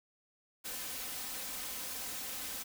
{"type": "noise with comb filter", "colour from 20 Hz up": "white", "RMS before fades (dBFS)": -41, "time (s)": [0.64, 2.64], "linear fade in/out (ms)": 20, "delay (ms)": 3.9, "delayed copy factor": 0.55, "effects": []}